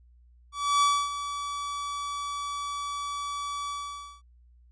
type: tone with ADSR envelope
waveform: 45% pulse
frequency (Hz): 1148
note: D6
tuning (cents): -40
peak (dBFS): -19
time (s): 0.52-4.22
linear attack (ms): 300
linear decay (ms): 270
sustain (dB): -12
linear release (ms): 530
effects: added 60 Hz sine -54 dBFS peak until 4.71 s + resampled to 22050 Hz